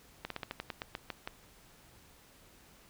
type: slowing click train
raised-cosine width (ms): 0.3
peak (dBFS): -21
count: 11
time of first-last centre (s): 0.25-1.275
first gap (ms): 53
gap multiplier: 1.14
effects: pink hiss -60 dBFS RMS until 2.89 s